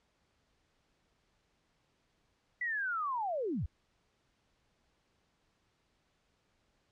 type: linear sweep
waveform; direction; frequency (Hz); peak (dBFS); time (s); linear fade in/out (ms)
sine; down; 1988 to 51; -32; 2.61-3.66; 5
effects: pink hiss -75 dBFS RMS until 6.91 s + low-pass 6000 Hz 12 dB/octave